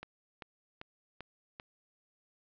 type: click train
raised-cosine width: 0.3 ms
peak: -27 dBFS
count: 5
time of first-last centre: 0.03-1.599 s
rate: 2.55 Hz
effects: low-pass 4000 Hz 12 dB/octave